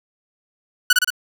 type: tone with echo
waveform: sawtooth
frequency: 1480 Hz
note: F#6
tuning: in tune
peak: -6 dBFS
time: 0.9-0.93 s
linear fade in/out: 5 ms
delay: 58 ms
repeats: 3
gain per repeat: -3 dB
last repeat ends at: 1.104 s
effects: none